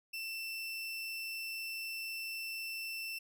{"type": "tone", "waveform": "30% pulse", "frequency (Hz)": 2674, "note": "E7", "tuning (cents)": 24, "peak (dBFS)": -36, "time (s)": [0.13, 3.19], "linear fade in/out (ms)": 10, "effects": []}